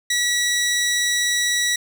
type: tone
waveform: 15% pulse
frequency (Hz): 1936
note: B6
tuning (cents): -35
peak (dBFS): -12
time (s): 0.1-1.76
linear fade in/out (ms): 5
effects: none